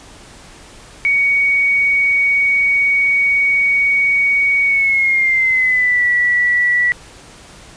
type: tone with pitch glide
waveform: sine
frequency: 2241 to 1950.9 Hz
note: C#7 to B6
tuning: +18 to -22 cents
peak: -11 dBFS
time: 1.05-6.92 s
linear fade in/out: 0 ms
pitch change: -240 cents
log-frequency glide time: 4.64-6.06 s
effects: pink hiss -40 dBFS RMS until 7.76 s + resampled to 22050 Hz